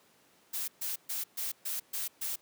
blue noise bursts, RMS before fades -35 dBFS, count 7, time 0.53-2.36 s, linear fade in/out 10 ms, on 150 ms, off 130 ms, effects pink hiss -64 dBFS RMS until 2.41 s + high-pass 200 Hz 12 dB/octave

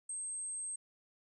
sine tone, 8372 Hz, C9, in tune, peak -38 dBFS, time 0.09-0.76 s, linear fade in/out 5 ms, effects none

